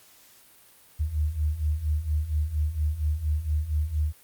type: beating tone pair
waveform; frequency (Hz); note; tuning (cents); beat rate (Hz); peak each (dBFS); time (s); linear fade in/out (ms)
sine; 73.42 / 77.72; D2 / D#2; 0 / -1; 4.3; -29 / -25; 0.99-4.13; 20
effects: white hiss -55 dBFS RMS until 4.23 s + Opus 48 kbps